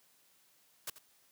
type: noise with echo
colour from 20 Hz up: white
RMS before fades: -39 dBFS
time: 0.87-0.9 s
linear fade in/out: 5 ms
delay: 86 ms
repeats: 1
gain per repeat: -14 dB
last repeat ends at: 0.986 s
effects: white hiss -68 dBFS RMS until 1.31 s + high-pass 100 Hz 12 dB/octave